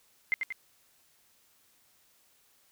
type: tone with echo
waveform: sine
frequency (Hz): 2086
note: C7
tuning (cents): -6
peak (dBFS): -23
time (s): 0.32-0.34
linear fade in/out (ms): 0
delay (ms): 92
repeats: 2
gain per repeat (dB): -5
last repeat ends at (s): 0.524
effects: white hiss -66 dBFS RMS until 2.71 s